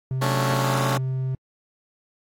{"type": "tone", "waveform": "triangle", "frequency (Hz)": 130.81, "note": "C3", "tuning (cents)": 0, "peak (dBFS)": -21, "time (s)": [0.11, 1.35], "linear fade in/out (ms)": 2}
{"type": "chord", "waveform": "10% pulse", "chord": "D major seventh", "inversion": "first", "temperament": "just", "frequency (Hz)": [183.54, 220.2, 275.3, 293.7], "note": ["F#3", "A3", "C#4", "D4"], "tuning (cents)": [-14, 2, -12, 0], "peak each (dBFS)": [-23, -20, -20, -23], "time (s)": [0.21, 0.98], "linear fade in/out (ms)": 10}
{"effects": ["AAC 48 kbps"]}